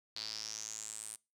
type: tone with band-pass filter sweep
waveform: sawtooth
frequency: 108.8 Hz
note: A2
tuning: 19 cents flat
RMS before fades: -44 dBFS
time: 0.16-1.16 s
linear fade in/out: 5 ms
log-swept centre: 4400 to 9300 Hz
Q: 7.1
effects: noise-tail reverb RT60 0.3 s tail -24 dB re dry